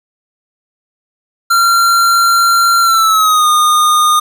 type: tone with pitch glide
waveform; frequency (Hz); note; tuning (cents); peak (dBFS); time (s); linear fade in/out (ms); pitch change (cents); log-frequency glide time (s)
square; 1374 to 1224.1; F6 to D#6; -29 to -29; -8; 1.5-4.2; 10; -200; 2.81-3.47
effects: 8-bit